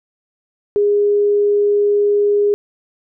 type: tone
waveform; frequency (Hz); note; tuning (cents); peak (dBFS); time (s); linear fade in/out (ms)
sine; 410.6; G#4; -20; -11; 0.76-2.54; 0
effects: none